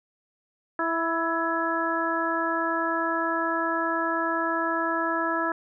harmonic tone with a mistuned harmonic, 329.6 Hz, E4, in tune, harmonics 1 / 2 / 3 / 4 / 5, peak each -30 / -31 / -30 / -29 / -30 dBFS, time 0.79-5.52 s, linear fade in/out 2 ms, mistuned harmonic 5, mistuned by +31 cents, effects none

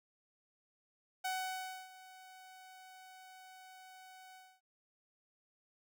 sawtooth tone with ADSR envelope, 749 Hz, F#5, 21 cents sharp, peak -31 dBFS, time 1.24-4.61 s, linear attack 12 ms, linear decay 630 ms, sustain -19 dB, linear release 260 ms, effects none

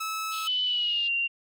sawtooth tone, 1300 Hz, E6, 24 cents flat, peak -26 dBFS, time 0-0.48 s, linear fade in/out 10 ms
white band-pass noise, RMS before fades -43 dBFS, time 0.31-1.09 s, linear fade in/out 20 ms, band 2900 to 4200 Hz, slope 48 dB/octave
sine tone with pitch glide, 3002 to 2769 Hz, F#7 to F7, +24 to -15 cents, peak -24 dBFS, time 0.46-1.28 s, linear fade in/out 20 ms, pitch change -139 cents, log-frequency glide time 0.64-1.11 s
effects none

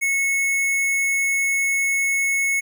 square tone, 2195 Hz, C#7, 18 cents flat, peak -19 dBFS, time 0.01-2.61 s, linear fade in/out 20 ms, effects none

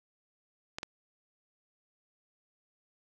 clicks, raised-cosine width 0.2 ms, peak -19 dBFS, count 2, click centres 0.785 / 0.831 s, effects none

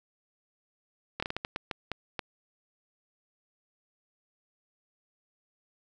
slowing click train, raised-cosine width 0.3 ms, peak -16 dBFS, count 10, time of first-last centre 1.2-2.192 s, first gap 25 ms, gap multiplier 1.35, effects none

